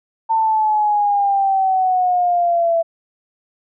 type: exponential sweep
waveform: sine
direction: down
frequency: 900 to 663 Hz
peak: -13 dBFS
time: 0.29-2.83 s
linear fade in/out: 20 ms
effects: none